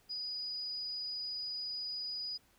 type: tone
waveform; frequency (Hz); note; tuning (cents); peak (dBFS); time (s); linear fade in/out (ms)
sine; 4937; D#8; -14; -37; 0.09-2.38; 20
effects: pink hiss -68 dBFS RMS until 2.58 s